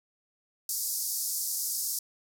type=band-pass noise; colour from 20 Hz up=white; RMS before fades=-32 dBFS; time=0.69-1.99 s; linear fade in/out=2 ms; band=4800 to 15000 Hz; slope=48 dB/octave; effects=none